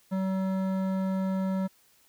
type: tone with hard clipping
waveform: sine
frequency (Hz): 190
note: F#3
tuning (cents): +46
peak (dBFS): -28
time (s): 0.11-1.68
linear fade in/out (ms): 20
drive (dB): 13
effects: white hiss -63 dBFS RMS until 2.08 s